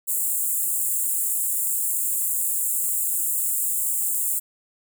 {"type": "high-pass noise", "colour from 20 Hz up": "pink", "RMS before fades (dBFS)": -24, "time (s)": [0.07, 4.4], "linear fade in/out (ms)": 20, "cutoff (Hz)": 7300, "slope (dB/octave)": 96, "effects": []}